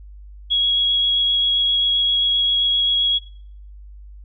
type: tone with vibrato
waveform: sine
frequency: 3322 Hz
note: G#7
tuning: in tune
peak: -15 dBFS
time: 0.5-3.19 s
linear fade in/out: 20 ms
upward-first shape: sine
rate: 7.6 Hz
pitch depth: 8 cents each way
effects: noise-tail reverb RT60 0.6 s tail -23 dB re dry + added 50 Hz sine -37 dBFS peak until 4.24 s